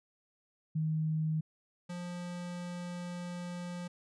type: tone pair in turn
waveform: sine / square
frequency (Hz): 157 / 176.23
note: D#3 / F3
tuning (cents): +16 / +16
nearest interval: major second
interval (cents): 200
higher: second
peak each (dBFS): -29 / -39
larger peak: first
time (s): 0.75-1.41 / 1.89-3.88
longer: second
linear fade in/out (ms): 10
effects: resampled to 22050 Hz